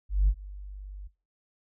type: tone with ADSR envelope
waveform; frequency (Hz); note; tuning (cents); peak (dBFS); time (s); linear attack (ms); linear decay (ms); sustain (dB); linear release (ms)
sine; 49; G1; 0; -15; 0.09-1.08; 190; 66; -22; 14
effects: noise-tail reverb RT60 0.3 s tail -21 dB re dry + tanh soft clip ceiling -15 dBFS